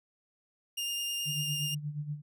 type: tone with vibrato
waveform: sawtooth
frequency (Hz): 2814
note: F7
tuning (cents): +12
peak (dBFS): -29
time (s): 0.77-1.75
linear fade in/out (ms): 10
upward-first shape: triangle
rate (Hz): 9.5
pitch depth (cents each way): 12
type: tone with tremolo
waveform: sine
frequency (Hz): 148.2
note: D3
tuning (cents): +16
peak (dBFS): -31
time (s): 1.25-2.22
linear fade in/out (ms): 50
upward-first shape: sine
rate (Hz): 8.4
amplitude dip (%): 70
effects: none